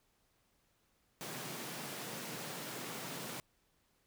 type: high-pass noise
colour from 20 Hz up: pink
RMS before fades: -44 dBFS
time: 1.21-3.4 s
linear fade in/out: 0 ms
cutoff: 120 Hz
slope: 96 dB/octave
effects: pink hiss -75 dBFS RMS until 4.06 s